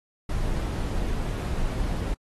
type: noise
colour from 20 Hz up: brown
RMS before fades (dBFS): -27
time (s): 0.29-2.14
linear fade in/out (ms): 5
effects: AAC 32 kbps